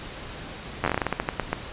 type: slowing click train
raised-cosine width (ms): 0.5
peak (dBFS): -8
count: 15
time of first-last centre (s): 0.84-1.53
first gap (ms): 10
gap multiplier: 1.22
effects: pink hiss -38 dBFS RMS until 1.72 s + resampled to 8000 Hz